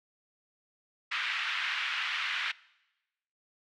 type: band-pass noise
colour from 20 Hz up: white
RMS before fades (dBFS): -33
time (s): 1.11-2.52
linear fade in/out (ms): 10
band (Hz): 1300 to 3000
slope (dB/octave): 24
effects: noise-tail reverb RT60 1.0 s tail -22 dB re dry